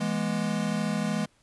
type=chord; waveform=square; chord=E major; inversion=none; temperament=equal with one note detuned; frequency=164.81 / 207.7 / 241 Hz; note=E3 / G#3 / B3; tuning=0 / 0 / -42 cents; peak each=-32 / -29 / -34 dBFS; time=0-1.26 s; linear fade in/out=10 ms; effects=pink hiss -65 dBFS RMS until 1.42 s + resampled to 24000 Hz